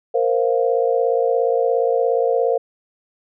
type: chord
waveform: sine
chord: Bb suspended second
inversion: none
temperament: equal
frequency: 466.2 / 523.3 / 698.5 Hz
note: Bb4 / C5 / F5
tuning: 0 / 0 / 0 cents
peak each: -18 / -19 / -23 dBFS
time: 0.14-2.58 s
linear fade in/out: 10 ms
effects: none